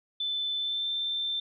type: tone with pitch glide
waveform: sine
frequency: 3520 to 3561 Hz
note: A7 to A7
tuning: 0 to +20 cents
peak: -28 dBFS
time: 0.2-1.4 s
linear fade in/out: 5 ms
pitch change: +20 cents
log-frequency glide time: 0.57-0.89 s
effects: none